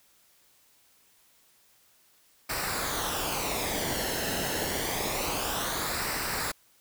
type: noise with flanger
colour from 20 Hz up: pink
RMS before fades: -31 dBFS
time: 2.49-6.52 s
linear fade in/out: 10 ms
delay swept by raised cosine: 0.3 to 0.86 ms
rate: 0.27 Hz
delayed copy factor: -0.6
effects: white hiss -63 dBFS RMS until 6.8 s